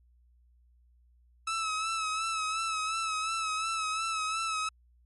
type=tone with vibrato; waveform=sawtooth; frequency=1300 Hz; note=E6; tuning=24 cents flat; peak=-26 dBFS; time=1.47-4.69 s; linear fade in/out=5 ms; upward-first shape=sine; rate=2.8 Hz; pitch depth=44 cents each way; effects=added 60 Hz sine -60 dBFS peak until 5.05 s + MP3 48 kbps